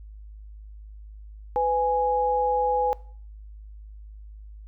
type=tone pair together; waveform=sine; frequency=501.2 / 830.6 Hz; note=B4 / G#5; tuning=+25 / 0 cents; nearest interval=major sixth; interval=875 cents; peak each=-24 / -22 dBFS; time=1.56-2.93 s; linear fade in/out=0 ms; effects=noise-tail reverb RT60 0.5 s tail -21 dB re dry + added 52 Hz sine -40 dBFS peak until 4.67 s